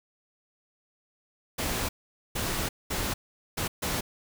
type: noise bursts at uneven times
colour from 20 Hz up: pink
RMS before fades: -30 dBFS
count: 5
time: 1.58-1.89 / 2.35-2.69 / 2.9-3.14 / 3.57-3.68 / 3.82-4.01 s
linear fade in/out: 10 ms
effects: none